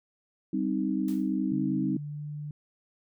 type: chord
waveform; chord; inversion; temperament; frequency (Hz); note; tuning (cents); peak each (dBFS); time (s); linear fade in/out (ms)
sine; C minor; second; equal; 196 / 261.6 / 311.1; G3 / C4 / Eb4; 0 / 0 / 0; -30; 0.53-1.97; 5
type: noise with exponential decay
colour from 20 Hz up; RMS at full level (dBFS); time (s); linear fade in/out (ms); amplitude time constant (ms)
white; -46; 1.08-1.37; 2; 61
type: tone with pitch glide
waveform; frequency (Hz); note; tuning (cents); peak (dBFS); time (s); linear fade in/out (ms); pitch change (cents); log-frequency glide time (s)
sine; 144.8 to 148.36; D3 to D3; -24 to +18; -34; 1.52-2.51; 2; +42; 1.73-2.22
effects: none